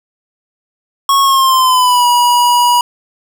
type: tone with pitch glide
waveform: square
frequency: 1100 to 968.7 Hz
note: C#6 to B5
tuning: -14 to -34 cents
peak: -8 dBFS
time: 1.09-2.81 s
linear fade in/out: 2 ms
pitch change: -220 cents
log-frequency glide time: 1.21-2.06 s
effects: 8-bit